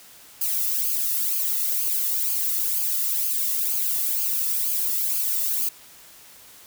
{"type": "noise with flanger", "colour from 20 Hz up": "violet", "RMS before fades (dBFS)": -24, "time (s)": [0.41, 5.69], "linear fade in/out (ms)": 5, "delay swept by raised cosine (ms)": [0.53, 1.29], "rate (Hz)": 2.1, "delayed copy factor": -0.65, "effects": ["white hiss -48 dBFS RMS until 6.66 s"]}